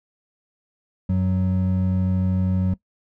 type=tone pair together; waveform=triangle; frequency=92.8 / 185.6 Hz; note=F#2 / F#3; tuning=+6 / +6 cents; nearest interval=octave; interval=1200 cents; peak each=-19 dBFS; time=1.09-2.74 s; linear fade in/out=5 ms; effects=noise-tail reverb RT60 0.1 s tail -19 dB re dry